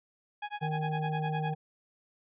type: tone with tremolo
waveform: sawtooth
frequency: 830.6 Hz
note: G#5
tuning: in tune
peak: -29 dBFS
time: 0.42-1.54 s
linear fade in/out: 5 ms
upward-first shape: sine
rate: 9.8 Hz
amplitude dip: 100%
type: harmonic tone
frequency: 155 Hz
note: D#3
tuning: 6 cents flat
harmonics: 1 / 3 / 5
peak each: -31 / -40 / -36 dBFS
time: 0.61-1.55 s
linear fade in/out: 20 ms
effects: resampled to 8000 Hz